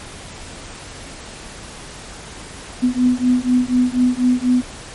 sine beating tone pair, 247.7 / 251.8 Hz, B3 / B3, +5 / +34 cents, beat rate 4.1 Hz, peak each -16 dBFS, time 2.82-4.62 s, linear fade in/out 20 ms, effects pink hiss -35 dBFS RMS until 4.94 s + MP3 48 kbps

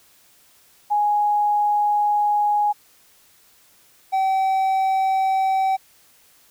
sine / triangle tone pair in turn, 830.6 / 767.2 Hz, G#5 / G5, 0 / -37 cents, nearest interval minor second, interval 137 cents, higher first, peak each -16 / -15 dBFS, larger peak second, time 0.9-2.73 / 4.12-5.77 s, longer first, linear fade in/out 20 ms, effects white hiss -55 dBFS RMS until 6.5 s

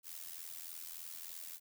blue noise with amplitude modulation, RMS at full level -44 dBFS, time 0.03-1.6 s, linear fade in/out 50 ms, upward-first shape sine, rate 83.3 Hz, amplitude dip 80%, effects none

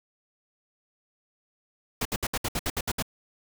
pink noise bursts, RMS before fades -28 dBFS, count 10, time 2.01-3.025 s, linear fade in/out 5 ms, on 43 ms, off 65 ms, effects none

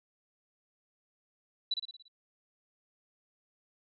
sine tone with echo, 3951 Hz, B7, in tune, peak -27 dBFS, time 1.71-1.74 s, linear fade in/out 5 ms, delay 57 ms, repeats 6, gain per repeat -5 dB, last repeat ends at 2.082 s, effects none

